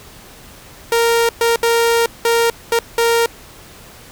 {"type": "tone bursts at uneven times", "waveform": "sawtooth", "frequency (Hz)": 464.6, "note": "A#4", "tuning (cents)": -6, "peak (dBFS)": -8, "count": 6, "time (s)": [[0.92, 1.29], [1.41, 1.56], [1.63, 2.06], [2.25, 2.5], [2.72, 2.79], [2.98, 3.26]], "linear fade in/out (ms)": 2, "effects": ["pink hiss -40 dBFS RMS until 4.11 s"]}